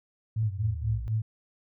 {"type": "tone with tremolo", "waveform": "sine", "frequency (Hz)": 110, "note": "A2", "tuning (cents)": 0, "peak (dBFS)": -23, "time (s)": [0.36, 1.22], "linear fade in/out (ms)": 5, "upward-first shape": "sine", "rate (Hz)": 4.1, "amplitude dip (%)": 95}
{"type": "linear sweep", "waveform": "sine", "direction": "down", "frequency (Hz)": [103.83, 55], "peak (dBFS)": -32, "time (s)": [0.43, 1.08], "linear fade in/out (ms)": 0}
{"effects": []}